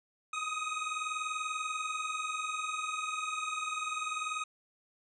25% pulse tone pair together, 1244.5 / 1264.8 Hz, D#6 / D#6, 0 / +28 cents, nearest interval unison, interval 28 cents, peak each -33 / -33 dBFS, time 0.33-4.44 s, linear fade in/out 5 ms, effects resampled to 22050 Hz

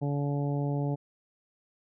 harmonic tone, 142.9 Hz, D3, 47 cents flat, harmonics 1 / 2 / 3 / 4 / 5 / 6, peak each -28 / -34 / -38 / -40 / -42 / -44 dBFS, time 0.01-0.96 s, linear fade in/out 20 ms, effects none

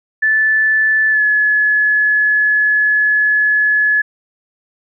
sine tone with pitch glide, 1748 to 1705.1 Hz, A6 to G#6, -12 to +45 cents, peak -10 dBFS, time 0.22-4.02 s, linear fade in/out 10 ms, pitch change -43 cents, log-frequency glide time 1.1-1.22 s, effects none

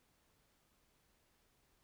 silence, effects pink hiss -75 dBFS RMS until 1.83 s

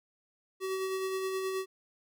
square tone with tremolo, 380 Hz, F#4, 46 cents sharp, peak -31 dBFS, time 0.6-1.66 s, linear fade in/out 50 ms, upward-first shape sine, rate 9.5 Hz, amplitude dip 30%, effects none

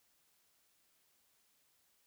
silence, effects white hiss -74 dBFS RMS until 2.06 s

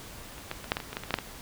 clicks, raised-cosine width 0.3 ms, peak -30 / -16 / -24 / -8 / -14 / -21 / -20 / -15 / -21 / -14 / -7 / -16 dBFS, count 12, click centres 0.381 / 0.514 / 0.643 / 0.719 / 0.769 / 0.802 / 0.93 / 0.969 / 1.036 / 1.107 / 1.141 / 1.187 s, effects pink hiss -45 dBFS RMS until 1.41 s

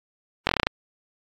slowing click train, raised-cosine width 0.3 ms, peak -3 dBFS, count 8, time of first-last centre 0.47-0.669 s, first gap 21 ms, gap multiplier 1.1, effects AAC 48 kbps

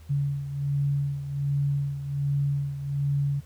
sine beating tone pair, 141 / 142.3 Hz, C#3 / C#3, +30 / +46 cents, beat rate 1.3 Hz, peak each -25 / -31 dBFS, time 0.09-3.41 s, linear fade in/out 20 ms, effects added 79 Hz sine -46 dBFS peak until 3.45 s + pink hiss -58 dBFS RMS until 3.45 s

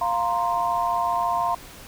sine chord, F suspended fourth, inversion none, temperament equal, 698.5 / 932.3 / 1046.5 Hz, F5 / Bb5 / C6, 0 / 0 / 0 cents, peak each -25 dBFS, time 0.01-1.55 s, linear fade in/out 5 ms, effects pink hiss -43 dBFS RMS until 1.87 s

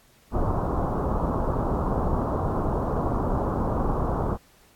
pink low-pass noise, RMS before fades -25 dBFS, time 0.31-4.38 s, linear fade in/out 50 ms, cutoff 1200 Hz, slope 48 dB/octave, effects pink hiss -58 dBFS RMS until 4.75 s + AAC 64 kbps

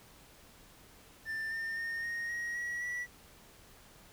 triangle tone with pitch steps, 1780 / 1806.9 / 1834.3 / 1862 / 1890.2 / 1918.8 / 1947.8 Hz, A6 / A6 / A#6 / A#6 / A#6 / A#6 / B6, +20 / +46 / -28 / -2 / +24 / +50 / -24 cents, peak -33 dBFS, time 1.25-3.07 s, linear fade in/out 50 ms, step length 260 ms, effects pink hiss -58 dBFS RMS until 4.12 s

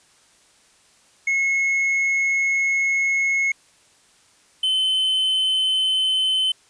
triangle tone pair in turn, 2177 / 3058 Hz, C#7 / G7, -32 / -44 cents, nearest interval tritone, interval 588 cents, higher second, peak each -16 dBFS, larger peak neither, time 1.27-3.52 / 4.63-6.52 s, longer first, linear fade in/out 5 ms, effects white hiss -56 dBFS RMS until 6.69 s + resampled to 22050 Hz

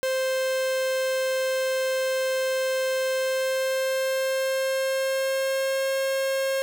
45% pulse tone with pitch glide, 523.3 to 537.4 Hz, C5 to C5, 0 to +46 cents, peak -23 dBFS, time 0.03-6.62 s, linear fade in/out 0 ms, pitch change +46 cents, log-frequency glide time 3.14-5.92 s, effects none

